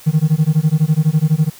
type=tone with tremolo; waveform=triangle; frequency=155.56 Hz; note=D#3; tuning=in tune; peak=-4 dBFS; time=0.06-1.5 s; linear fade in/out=20 ms; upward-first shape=sine; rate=12 Hz; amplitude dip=100%; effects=tanh soft clip ceiling -5 dBFS + white hiss -41 dBFS RMS until 1.59 s

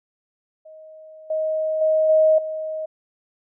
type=tone with level steps; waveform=sine; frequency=628 Hz; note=D#5; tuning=16 cents sharp; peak=-40 / -20 / -15 / -12 / -25 dBFS; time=0.65-2.86 s; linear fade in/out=10 ms; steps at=1.3 / 1.81 / 2.09 / 2.38 s; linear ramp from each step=5 ms; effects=none

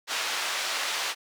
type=band-pass noise; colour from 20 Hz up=white; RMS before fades=-30 dBFS; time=0.07-1.15 s; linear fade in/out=50 ms; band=630 to 4400 Hz; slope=12 dB/octave; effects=none

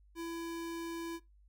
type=tone; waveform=square; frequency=334.2 Hz; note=E4; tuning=24 cents sharp; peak=-39 dBFS; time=0.15-1.2 s; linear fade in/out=50 ms; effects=noise-tail reverb RT60 0.2 s tail -21 dB re dry + added 50 Hz sine -60 dBFS peak until 1.48 s

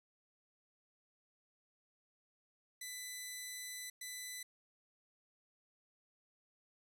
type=tone bursts at uneven times; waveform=10% pulse; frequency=1998 Hz; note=B6; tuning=20 cents sharp; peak=-35 dBFS; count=2; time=2.81-3.9 / 4.01-4.43 s; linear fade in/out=5 ms; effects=none

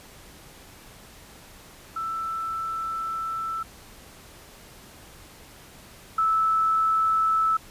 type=tone pair in turn; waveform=sine; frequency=1326 / 1310.8 Hz; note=E6 / E6; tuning=+10 / -10 cents; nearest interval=unison; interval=20 cents; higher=first; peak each=-27 / -19 dBFS; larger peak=second; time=1.96-3.63 / 6.18-7.57 s; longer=first; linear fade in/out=5 ms; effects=pink hiss -48 dBFS RMS until 7.7 s + resampled to 32000 Hz

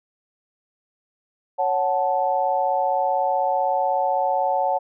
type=chord; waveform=sine; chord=F# minor; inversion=second; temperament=equal with one note detuned; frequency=554.4 / 740 / 875.9 Hz; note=C#5 / F#5 / A5; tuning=0 / 0 / -8 cents; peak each=-24 / -22 / -23 dBFS; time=1.58-4.79 s; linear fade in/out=20 ms; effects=none

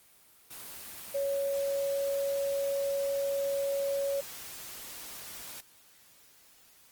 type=tone in noise; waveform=sine; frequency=557 Hz; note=C#5; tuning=8 cents sharp; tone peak=-28 dBFS; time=1.14-4.21 s; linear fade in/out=10 ms; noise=white; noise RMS=-44 dBFS; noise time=0.5-5.61 s; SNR=+13 dB; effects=white hiss -60 dBFS RMS until 6.91 s + Opus 24 kbps

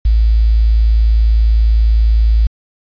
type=tone with quantisation; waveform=sine; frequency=55 Hz; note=A1; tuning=in tune; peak=-7 dBFS; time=0.05-2.47 s; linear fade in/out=5 ms; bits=6; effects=resampled to 11025 Hz

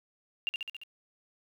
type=tone with echo; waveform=sine; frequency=2792 Hz; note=F7; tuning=1 cent flat; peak=-27 dBFS; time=0.47-0.49 s; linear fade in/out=0 ms; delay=69 ms; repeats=5; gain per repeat=-3 dB; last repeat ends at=0.835 s; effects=10-bit

